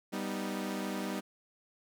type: chord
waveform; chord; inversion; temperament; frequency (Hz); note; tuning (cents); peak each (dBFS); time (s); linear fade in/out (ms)
sawtooth; G augmented; none; equal; 196 / 246.9 / 311.1; G3 / B3 / D#4; 0 / 0 / 0; -33 / -36 / -36; 0.12-1.21; 20
effects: none